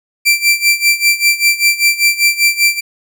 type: tone with tremolo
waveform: sawtooth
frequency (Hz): 2349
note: D7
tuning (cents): 0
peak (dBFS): -3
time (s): 0.25-2.81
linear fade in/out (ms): 20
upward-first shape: sine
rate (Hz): 5.1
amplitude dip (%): 85
effects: none